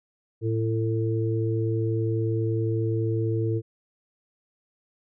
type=harmonic tone; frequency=111.9 Hz; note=A2; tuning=30 cents sharp; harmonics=1 / 3 / 4; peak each=-24 / -29 / -30 dBFS; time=0.41-3.62 s; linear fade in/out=50 ms; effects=none